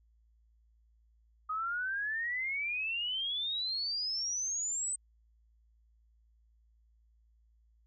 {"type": "exponential sweep", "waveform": "sine", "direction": "up", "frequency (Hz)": [1244.5, 8210], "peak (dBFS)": -32, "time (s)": [1.49, 4.96], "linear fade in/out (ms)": 10, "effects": ["added 56 Hz sine -64 dBFS peak until 7.86 s"]}